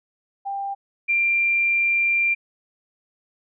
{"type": "tone pair in turn", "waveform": "sine", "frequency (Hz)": [793, 2376], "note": ["G5", "D7"], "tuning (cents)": [20, 20], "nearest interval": "octave + perfect fifth", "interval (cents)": 1900, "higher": "second", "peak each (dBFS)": [-25, -17], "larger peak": "second", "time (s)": [[0.45, 0.75], [1.08, 2.35]], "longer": "second", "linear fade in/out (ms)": 20, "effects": []}